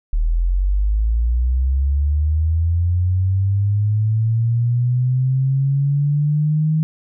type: linear sweep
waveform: sine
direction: up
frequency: 37.93 to 158.1 Hz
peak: -14 dBFS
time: 0.13-6.83 s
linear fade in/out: 0 ms
effects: none